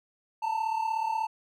triangle tone pair together, 882.5 / 919 Hz, A5 / A#5, +5 / -25 cents, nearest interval minor second, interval 70 cents, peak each -26 / -31 dBFS, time 0.42-1.27 s, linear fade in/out 10 ms, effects none

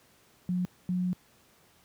sine tone pair in turn, 180.3 / 181.03 Hz, F#3 / F#3, -45 / -38 cents, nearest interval unison, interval 7 cents, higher second, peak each -26 dBFS, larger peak neither, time 0.49-0.65 / 0.89-1.13 s, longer second, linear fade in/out 0 ms, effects pink hiss -62 dBFS RMS until 1.84 s + high-pass 80 Hz 12 dB/octave

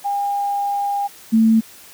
sine tone pair in turn, 807 / 223.1 Hz, G#5 / A3, -50 / +24 cents, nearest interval octave + minor seventh, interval 2226 cents, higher first, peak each -18 / -10 dBFS, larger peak second, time 0.04-1.08 / 1.32-1.61 s, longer first, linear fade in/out 20 ms, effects white hiss -43 dBFS RMS until 1.93 s + high-pass 60 Hz 12 dB/octave

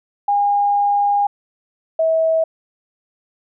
sine tone pair in turn, 813 / 646.5 Hz, G#5 / E5, -37 / -34 cents, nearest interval major third, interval 397 cents, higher first, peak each -13 / -13 dBFS, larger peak neither, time 0.28-1.27 / 1.99-2.44 s, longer first, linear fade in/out 5 ms, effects none

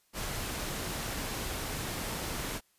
pink noise, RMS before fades -36 dBFS, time 0.13-2.61 s, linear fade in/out 50 ms, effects white hiss -70 dBFS RMS until 2.78 s + resampled to 32000 Hz

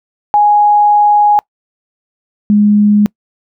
sine tone pair in turn, 830.6 / 207.7 Hz, G#5 / G#3, 0 / 0 cents, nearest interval 2 octaves, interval 2400 cents, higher first, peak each -5 dBFS, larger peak neither, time 0.34-1.39 / 2.5-3.06 s, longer first, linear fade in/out 0 ms, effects noise-tail reverb RT60 0.1 s tail -26 dB re dry

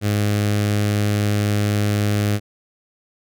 sawtooth tone with notch filter, 103.83 Hz, G#2, in tune, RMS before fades -19 dBFS, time 0.01-2.4 s, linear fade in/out 50 ms, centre 950 Hz, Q 1.7, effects none

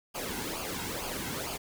pink noise with flanger, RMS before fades -36 dBFS, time 0.14-1.58 s, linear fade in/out 20 ms, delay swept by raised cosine 0.52 to 1.72 ms, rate 2.2 Hz, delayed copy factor -0.65, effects none

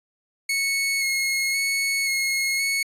sawtooth tone with vibrato, 2186 Hz, C#7, 25 cents flat, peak -18 dBFS, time 0.49-2.83 s, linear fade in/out 5 ms, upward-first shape square, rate 0.95 Hz, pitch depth 16 cents each way, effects resampled to 32000 Hz

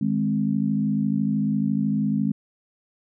sine chord, Ab major, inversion second, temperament equal, 155.56 / 207.7 / 261.6 Hz, Eb3 / Ab3 / C4, 0 / 0 / 0 cents, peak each -27 / -22 / -26 dBFS, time 0.01-2.32 s, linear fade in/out 5 ms, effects none

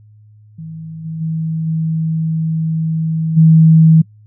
sine tone with level steps, 160.6 Hz, E3, 45 cents flat, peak -26 / -21 / -16 / -14 / -4 dBFS, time 0.58-4.02 s, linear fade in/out 10 ms, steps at 1.04 / 1.2 / 1.66 / 3.36 s, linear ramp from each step 20 ms, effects noise-tail reverb RT60 0.1 s tail -25 dB re dry + added 106 Hz sine -41 dBFS peak until 4.26 s

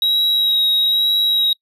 triangle tone with vibrato, 3832 Hz, A#7, 47 cents sharp, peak -12 dBFS, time 0.02-1.53 s, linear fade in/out 2 ms, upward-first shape sine, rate 1.1 Hz, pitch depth 16 cents each way, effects noise-tail reverb RT60 0.1 s tail -26 dB re dry

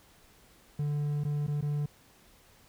triangle tone with dropouts, 146.83 Hz, D3, in tune, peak -26 dBFS, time 0.79-1.86 s, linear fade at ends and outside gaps 5 ms, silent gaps 1.238-1.249 / 1.467-1.479 / 1.611-1.624 s, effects pink hiss -60 dBFS RMS until 2.68 s

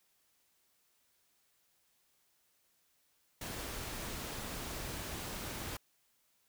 pink noise, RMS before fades -42 dBFS, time 3.41-5.77 s, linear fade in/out 5 ms, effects white hiss -74 dBFS RMS until 6.48 s

